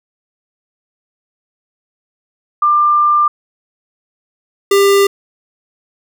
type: tone pair in turn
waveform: sine / square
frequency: 1192 / 397.8 Hz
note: D6 / G4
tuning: +25 / +25 cents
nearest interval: octave + perfect fifth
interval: 1900 cents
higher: first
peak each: -8 dBFS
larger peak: neither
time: 2.62-3.28 / 4.71-5.07 s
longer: first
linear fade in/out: 5 ms
effects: none